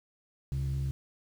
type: tone pair together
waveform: sine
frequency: 69.3 / 134.58 Hz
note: C#2 / C3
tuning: 0 / +49 cents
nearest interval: major seventh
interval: 1149 cents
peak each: -31 / -29 dBFS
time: 0.52-0.91 s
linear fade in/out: 0 ms
effects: tanh soft clip ceiling -26 dBFS + 9-bit